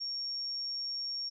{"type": "tone", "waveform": "sine", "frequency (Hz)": 5530, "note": "F8", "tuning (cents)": -18, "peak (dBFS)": -34, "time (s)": [0, 1.3], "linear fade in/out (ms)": 20, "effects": []}